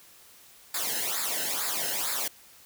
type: noise with flanger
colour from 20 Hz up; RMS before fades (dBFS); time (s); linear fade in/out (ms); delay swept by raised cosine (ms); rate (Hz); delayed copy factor
white; -30; 0.74-2.28; 5; 0.33 to 0.88; 2.2; -0.8
effects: white hiss -54 dBFS RMS until 2.65 s